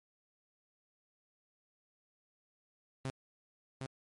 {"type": "tone with echo", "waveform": "sawtooth", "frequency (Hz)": 132.7, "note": "C3", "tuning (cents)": 25, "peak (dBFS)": -32, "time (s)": [3.05, 3.1], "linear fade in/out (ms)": 0, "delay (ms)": 760, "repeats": 1, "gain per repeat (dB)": -3, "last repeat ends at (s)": 3.86, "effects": ["MP3 48 kbps"]}